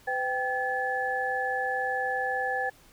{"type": "tone cluster", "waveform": "sine", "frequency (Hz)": [506, 781, 1719], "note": ["B4", "G5", "A6"], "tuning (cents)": [42, -7, -41], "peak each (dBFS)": [-33, -30, -30], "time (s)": [0.07, 2.7], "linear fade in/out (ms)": 10, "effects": ["pink hiss -57 dBFS RMS until 2.92 s"]}